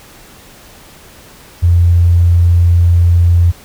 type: tone with tanh clipping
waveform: triangle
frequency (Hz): 86.4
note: F2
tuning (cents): -18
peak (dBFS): -5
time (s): 1.62-3.52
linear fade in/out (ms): 20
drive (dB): 3
effects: pink hiss -39 dBFS RMS until 3.64 s